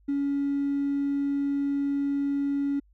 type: tone with hard clipping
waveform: triangle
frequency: 281.2 Hz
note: C#4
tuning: 25 cents sharp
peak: -24 dBFS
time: 0.08-2.8 s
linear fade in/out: 10 ms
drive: 3 dB
effects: added 50 Hz sine -57 dBFS peak until 2.93 s